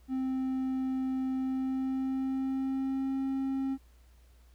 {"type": "tone with pitch glide", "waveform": "triangle", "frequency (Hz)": [261.6, 268.2], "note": ["C4", "C4"], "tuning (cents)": [0, 43], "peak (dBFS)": -27, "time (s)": [0.08, 3.78], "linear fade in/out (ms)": 50, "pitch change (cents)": 43, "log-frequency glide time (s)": [1.35, 3.18], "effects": ["added 60 Hz sine -56 dBFS peak until 4.54 s", "pink hiss -68 dBFS RMS until 4.54 s"]}